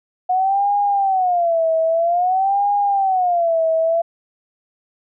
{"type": "tone with vibrato", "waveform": "sine", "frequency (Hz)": 726, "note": "F#5", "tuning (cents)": -33, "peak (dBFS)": -14, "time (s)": [0.29, 4.02], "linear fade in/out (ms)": 10, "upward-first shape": "sine", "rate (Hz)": 0.51, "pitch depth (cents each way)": 200, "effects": []}